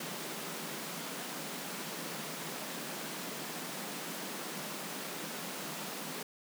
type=high-pass noise; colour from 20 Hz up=pink; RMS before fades=-41 dBFS; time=0-6.23 s; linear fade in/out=5 ms; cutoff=150 Hz; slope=96 dB/octave; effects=none